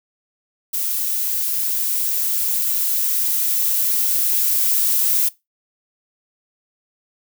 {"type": "noise with level ramp", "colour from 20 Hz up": "violet", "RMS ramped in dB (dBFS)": [-22, -17], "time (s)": [0.73, 5.29], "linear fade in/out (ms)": 10, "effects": ["noise-tail reverb RT60 0.2 s tail -20 dB re dry"]}